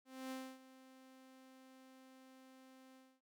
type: tone with ADSR envelope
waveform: sawtooth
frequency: 261.6 Hz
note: C4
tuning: in tune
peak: -39 dBFS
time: 0.05-3.21 s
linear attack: 260 ms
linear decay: 270 ms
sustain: -17 dB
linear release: 260 ms
effects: none